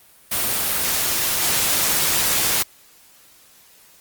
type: noise with level steps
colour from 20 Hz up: white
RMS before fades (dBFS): -21 / -19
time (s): 0.31-2.63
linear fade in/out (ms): 10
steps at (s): 1.41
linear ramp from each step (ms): 20
effects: white hiss -51 dBFS RMS until 4 s + Opus 32 kbps